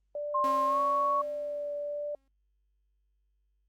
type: tone with vibrato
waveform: sine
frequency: 586 Hz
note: D5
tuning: 4 cents flat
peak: -32 dBFS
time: 0.15-2.15 s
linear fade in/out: 2 ms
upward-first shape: triangle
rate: 1.1 Hz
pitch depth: 12 cents each way
type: tone with pitch glide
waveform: sine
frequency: 1060 to 1112.1 Hz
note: C6 to C#6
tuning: +22 to +5 cents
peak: -25 dBFS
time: 0.34-1.22 s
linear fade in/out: 10 ms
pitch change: +83 cents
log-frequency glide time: 0.66-0.8 s
type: tone with exponential decay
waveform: sawtooth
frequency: 270.8 Hz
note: C#4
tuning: 40 cents flat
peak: -32 dBFS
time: 0.44-2.28 s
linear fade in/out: 0 ms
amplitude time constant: 400 ms
effects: added 50 Hz sine -70 dBFS peak until 3.68 s + Opus 24 kbps